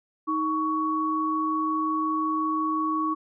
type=tone pair together; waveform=sine; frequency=313.9 / 1118.6 Hz; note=D#4 / C#6; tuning=+15 / +15 cents; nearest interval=octave + minor seventh; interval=2200 cents; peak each=-27 / -25 dBFS; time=0.27-3.15 s; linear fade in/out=20 ms; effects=none